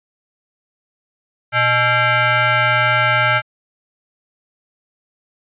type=tone with frequency modulation; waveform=sine; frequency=121 Hz; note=B2; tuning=35 cents flat; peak=-12 dBFS; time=1.52-3.42 s; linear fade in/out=50 ms; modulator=736 Hz; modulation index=3.1; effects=resampled to 8000 Hz